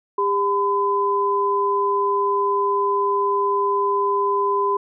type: tone pair together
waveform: sine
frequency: 401 / 1010.5 Hz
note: G4 / B5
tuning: +39 / +39 cents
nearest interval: octave + major third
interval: 1600 cents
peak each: -21 / -19 dBFS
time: 0.18-4.77 s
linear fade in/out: 5 ms
effects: none